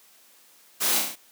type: noise with echo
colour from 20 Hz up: white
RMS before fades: -25 dBFS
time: 0.8-1 s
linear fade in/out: 20 ms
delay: 32 ms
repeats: 5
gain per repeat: -3 dB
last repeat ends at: 1.16 s
effects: white hiss -56 dBFS RMS until 1.31 s + high-pass 200 Hz 12 dB/octave